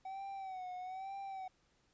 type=tone with vibrato; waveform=triangle; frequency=757 Hz; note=F#5; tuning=39 cents sharp; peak=-40 dBFS; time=0.05-1.48 s; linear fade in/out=5 ms; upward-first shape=sine; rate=1.1 Hz; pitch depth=69 cents each way; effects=pink hiss -74 dBFS RMS until 1.93 s + resampled to 16000 Hz